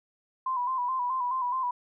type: tone with vibrato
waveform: sine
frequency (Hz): 1010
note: B5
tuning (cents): +39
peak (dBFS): -26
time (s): 0.46-1.71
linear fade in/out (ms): 5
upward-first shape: square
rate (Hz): 4.7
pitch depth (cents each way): 53
effects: none